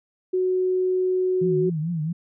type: tone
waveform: sine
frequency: 369.5 Hz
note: F#4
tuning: 2 cents flat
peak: -19 dBFS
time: 0.33-1.7 s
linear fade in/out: 10 ms
type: tone with vibrato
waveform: sine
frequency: 162.8 Hz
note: E3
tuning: 21 cents flat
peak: -23 dBFS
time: 1.41-2.13 s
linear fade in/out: 10 ms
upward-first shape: triangle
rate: 4.5 Hz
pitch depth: 150 cents each way
effects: none